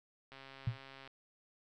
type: click train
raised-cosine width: 0.3 ms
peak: -36 dBFS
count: 103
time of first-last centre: 0.32-1.076 s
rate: 135 Hz
type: tone with exponential decay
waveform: sine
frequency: 117.8 Hz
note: A#2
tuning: 19 cents sharp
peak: -27 dBFS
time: 0.67-0.79 s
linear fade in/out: 5 ms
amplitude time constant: 26 ms
effects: none